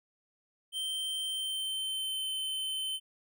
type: tone with pitch glide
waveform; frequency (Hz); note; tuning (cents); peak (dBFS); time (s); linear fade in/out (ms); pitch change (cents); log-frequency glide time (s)
square; 3124 to 3074; G7 to G7; -7 to -35; -33; 0.72-3; 50; -28; 1.26-2.31
effects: none